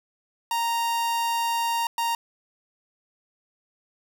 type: tone bursts at uneven times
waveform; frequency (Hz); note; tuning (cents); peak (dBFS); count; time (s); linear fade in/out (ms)
45% pulse; 930; A#5; -4; -23; 2; 0.51-1.87 / 1.98-2.15; 2
effects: none